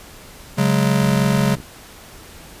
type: chord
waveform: square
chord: C# suspended fourth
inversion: none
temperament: just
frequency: 138.59 / 184.79 / 207.9 Hz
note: C#3 / F#3 / G#3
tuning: 0 / -2 / +2 cents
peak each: -19 / -20 / -20 dBFS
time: 0.57-1.56 s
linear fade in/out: 20 ms
type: click train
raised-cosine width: 3 ms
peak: -24 dBFS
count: 37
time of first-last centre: 1.02-1.602 s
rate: 61.9 Hz
effects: pink hiss -41 dBFS RMS until 2.6 s + resampled to 32000 Hz